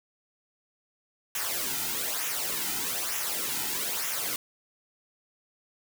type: noise with flanger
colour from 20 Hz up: white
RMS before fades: -31 dBFS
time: 1.35-4.36 s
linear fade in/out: 2 ms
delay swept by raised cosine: 0.22 to 1.82 ms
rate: 1.1 Hz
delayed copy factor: -0.65
effects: none